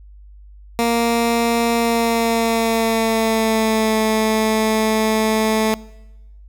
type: tone with pitch glide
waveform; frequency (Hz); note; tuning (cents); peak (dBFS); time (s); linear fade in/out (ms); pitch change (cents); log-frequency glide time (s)
15% pulse; 233.3 to 218.9; A#3 to A3; +2 to -9; -9; 0.79-5.74; 0; -111; 1.74-3.97
effects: noise-tail reverb RT60 1.0 s tail -22 dB re dry + added 50 Hz sine -39 dBFS peak until 6.48 s